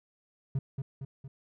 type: tone with echo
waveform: triangle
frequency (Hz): 135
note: C#3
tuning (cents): -45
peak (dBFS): -24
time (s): 0.55-0.59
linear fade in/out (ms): 5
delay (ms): 230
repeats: 3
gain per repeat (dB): -5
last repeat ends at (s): 1.28
effects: tanh soft clip ceiling -20 dBFS